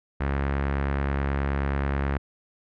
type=tone with low-pass filter; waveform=sawtooth; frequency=69.4 Hz; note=C#2; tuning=3 cents sharp; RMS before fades=-26 dBFS; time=0.2-2.18 s; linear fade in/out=10 ms; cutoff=1800 Hz; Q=1.8; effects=none